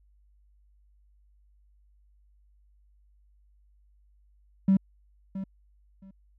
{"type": "tone with echo", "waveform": "triangle", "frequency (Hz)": 192.9, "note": "G3", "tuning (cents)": -28, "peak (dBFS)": -14, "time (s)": [4.68, 4.77], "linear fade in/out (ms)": 5, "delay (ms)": 670, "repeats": 2, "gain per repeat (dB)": -15, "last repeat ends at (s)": 6.11, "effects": ["tanh soft clip ceiling -14 dBFS", "added 50 Hz sine -59 dBFS peak until 6.38 s"]}